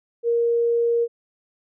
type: tone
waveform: sine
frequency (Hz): 468.8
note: A#4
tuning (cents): +10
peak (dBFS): -17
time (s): 0.23-1.08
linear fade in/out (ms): 50
effects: none